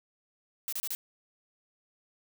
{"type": "noise bursts", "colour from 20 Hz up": "blue", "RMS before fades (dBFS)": -34, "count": 4, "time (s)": [0.68, 0.95], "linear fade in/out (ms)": 0, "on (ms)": 45, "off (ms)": 30, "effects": []}